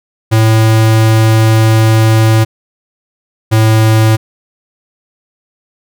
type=tone pair in turn; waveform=square; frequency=110.9 / 110.28 Hz; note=A2 / A2; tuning=+14 / +4 cents; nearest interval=unison; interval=10 cents; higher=first; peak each=-6 dBFS; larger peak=neither; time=0.31-2.45 / 3.51-4.17 s; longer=first; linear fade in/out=20 ms; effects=none